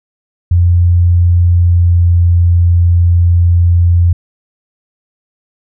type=tone with pitch glide; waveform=sine; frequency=87.31 to 86.66 Hz; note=F2 to F2; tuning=0 to -13 cents; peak=-5 dBFS; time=0.51-4.13 s; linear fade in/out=5 ms; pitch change=-13 cents; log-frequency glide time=1.5-2.07 s; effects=none